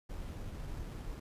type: noise with sample-and-hold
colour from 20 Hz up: brown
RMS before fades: -42 dBFS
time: 0.09-1.2 s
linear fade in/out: 10 ms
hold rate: 6300 Hz
effects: resampled to 32000 Hz